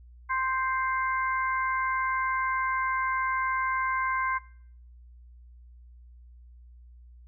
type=harmonic tone; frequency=523.3 Hz; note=C5; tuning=in tune; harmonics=2 / 3 / 4; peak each=-27 / -31 / -33 dBFS; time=0.29-4.39 s; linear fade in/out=20 ms; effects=noise-tail reverb RT60 0.6 s tail -22 dB re dry + added 60 Hz sine -48 dBFS peak until 7.27 s